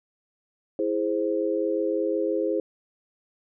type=chord; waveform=sine; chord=E augmented; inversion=none; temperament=equal; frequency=329.6 / 415.3 / 523.3 Hz; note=E4 / G#4 / B#4; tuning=0 / 0 / 0 cents; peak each=-27 dBFS; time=0.79-2.6 s; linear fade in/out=2 ms; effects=none